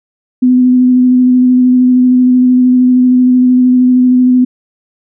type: tone with vibrato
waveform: sine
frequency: 251.6 Hz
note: B3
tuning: 32 cents sharp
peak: -4 dBFS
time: 0.42-4.45 s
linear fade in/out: 10 ms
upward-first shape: square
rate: 13 Hz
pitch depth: 11 cents each way
effects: none